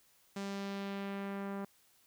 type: tone with low-pass filter sweep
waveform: sawtooth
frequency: 198 Hz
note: G3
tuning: 18 cents sharp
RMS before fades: -40 dBFS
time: 0.36-1.65 s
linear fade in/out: 5 ms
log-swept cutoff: 7300 to 1300 Hz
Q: 1.1
effects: white hiss -68 dBFS RMS until 2.06 s